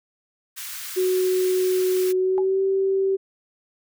white high-pass noise, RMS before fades -34 dBFS, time 0.56-2.13 s, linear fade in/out 20 ms, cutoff 1200 Hz, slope 24 dB/octave
sine tone with pitch glide, 370 to 386.6 Hz, F#4 to G4, 0 to -24 cents, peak -18 dBFS, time 0.96-3.17 s, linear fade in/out 20 ms, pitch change +76 cents, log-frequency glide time 2.14-2.62 s
sine tone with exponential decay, 841 Hz, G#5, 22 cents sharp, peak -24 dBFS, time 2.38-2.46 s, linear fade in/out 0 ms, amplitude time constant 17 ms
effects none

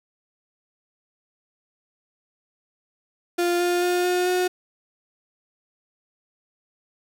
35% pulse tone with pitch steps, 349.2 / 352.6 / 356.1 / 359.6 / 363.2 Hz, F4 / F4 / F4 / F#4 / F#4, 0 / +17 / +34 / -49 / -32 cents, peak -18 dBFS, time 3.38-4.48 s, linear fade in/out 10 ms, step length 220 ms, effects none

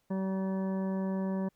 harmonic tone with a mistuned harmonic, 191 Hz, G3, 45 cents flat, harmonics 1 / 2 / 3 / 4 / 5 / 6 / 8 / 9, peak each -30 / -40 / -40 / -53 / -45 / -54 / -60 / -55 dBFS, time 0.1-1.49 s, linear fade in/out 10 ms, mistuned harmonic 9, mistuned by +18 cents, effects pink hiss -75 dBFS RMS until 1.55 s

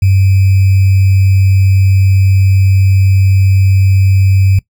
sine tone with sample-and-hold, 96.1 Hz, G2, 34 cents flat, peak -5 dBFS, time 0.02-4.59 s, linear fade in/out 5 ms, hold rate 2450 Hz, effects noise-tail reverb RT60 0.1 s tail -20 dB re dry

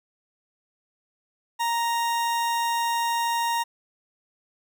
40% pulse tone, 933 Hz, A#5, 1 cent sharp, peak -22 dBFS, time 1.59-3.64 s, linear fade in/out 20 ms, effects none

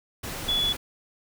sine tone in noise, 3416 Hz, G#7, 48 cents sharp, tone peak -22 dBFS, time 0.48-0.73 s, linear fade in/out 10 ms, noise pink, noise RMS -34 dBFS, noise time 0.23-0.77 s, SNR +9 dB, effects none

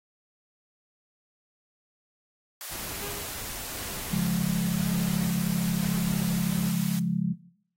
white high-pass noise, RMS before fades -38 dBFS, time 2.61-6.99 s, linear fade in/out 0 ms, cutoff 500 Hz, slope 24 dB/octave
pink noise with tremolo, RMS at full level -40 dBFS, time 2.71-6.72 s, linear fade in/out 10 ms, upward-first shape square, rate 0.96 Hz, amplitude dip 25%
sawtooth tone with exponential decay, 407 Hz, G#4, 35 cents flat, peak -34 dBFS, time 3.02-3.58 s, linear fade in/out 0 ms, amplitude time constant 120 ms
sine chord, Db major, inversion none, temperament equal, 138.59 / 174.61 / 207.7 Hz, Db3 / F3 / Ab3, 0 / 0 / 0 cents, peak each -32 / -26 / -29 dBFS, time 4.11-7.34 s, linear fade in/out 20 ms
effects noise-tail reverb RT60 0.6 s tail -17 dB re dry + AAC 48 kbps

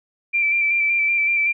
sine tone with vibrato, 2349 Hz, D7, in tune, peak -16 dBFS, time 0.33-1.53 s, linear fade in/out 20 ms, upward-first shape square, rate 5.3 Hz, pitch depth 22 cents each way, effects none

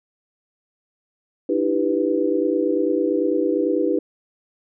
sine chord, E minor seventh, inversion third, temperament equal with one note detuned, 300.7 / 329.6 / 392 / 493.9 Hz, D4 / E4 / G4 / B4, +41 / 0 / 0 / 0 cents, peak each -23 dBFS, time 1.49-3.99 s, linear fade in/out 5 ms, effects none

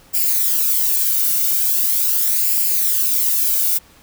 violet noise with flanger, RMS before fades -17 dBFS, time 0.13-3.79 s, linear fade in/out 20 ms, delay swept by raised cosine 0.4 to 1.4 ms, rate 0.41 Hz, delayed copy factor +0.55, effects pink hiss -49 dBFS RMS until 4.02 s

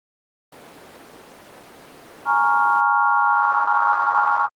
brown noise, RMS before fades -31 dBFS, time 0.52-2.81 s, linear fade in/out 5 ms
sine chord, Bb minor seventh, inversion third, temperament equal, 830.6 / 932.3 / 1108.7 / 1396.9 Hz, Ab5 / Bb5 / Db6 / F6, 0 / 0 / 0 / 0 cents, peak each -20 dBFS, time 2.25-4.49 s, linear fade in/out 50 ms
effects high-pass 400 Hz 12 dB/octave + Opus 24 kbps

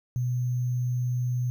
sine tone with sample-and-hold, 123.47 Hz, B2, in tune, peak -24 dBFS, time 0.16-1.5 s, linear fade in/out 0 ms, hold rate 6300 Hz, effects none

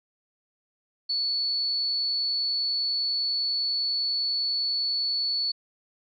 sine tone, 4435 Hz, C#8, in tune, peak -24 dBFS, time 1.09-5.52 s, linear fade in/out 10 ms, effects none

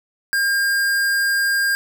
square tone, 1608 Hz, G6, 44 cents sharp, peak -17 dBFS, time 0.33-1.75 s, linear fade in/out 0 ms, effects none

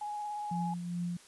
sine tone with vibrato, 835 Hz, G#5, 9 cents sharp, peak -35 dBFS, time 0.01-0.74 s, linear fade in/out 5 ms, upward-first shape triangle, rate 17 Hz, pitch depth 19 cents each way
sine tone with tremolo, 174.61 Hz, F3, in tune, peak -31 dBFS, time 0.51-1.17 s, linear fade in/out 5 ms, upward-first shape triangle, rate 2.4 Hz, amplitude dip 50%
effects white hiss -57 dBFS RMS until 1.27 s + resampled to 24000 Hz

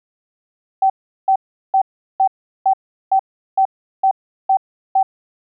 sine tone bursts, 770 Hz, G5, 31 cents flat, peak -10 dBFS, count 10, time 0.82-5.03 s, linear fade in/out 5 ms, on 79 ms, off 380 ms, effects none

